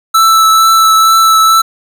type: tone with vibrato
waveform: square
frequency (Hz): 1318.5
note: E6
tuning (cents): 0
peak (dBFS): -5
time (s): 0.14-1.62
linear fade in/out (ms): 10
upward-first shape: triangle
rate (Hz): 2.2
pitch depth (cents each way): 13
effects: 7-bit